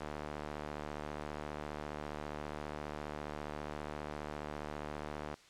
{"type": "tone with band-pass filter", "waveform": "sawtooth", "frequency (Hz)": 74.8, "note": "D2", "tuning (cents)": 32, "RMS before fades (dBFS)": -43, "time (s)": [0, 5.35], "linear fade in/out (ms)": 10, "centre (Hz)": 850, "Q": 0.63, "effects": ["white hiss -61 dBFS RMS until 5.49 s", "low-pass 6000 Hz 12 dB/octave"]}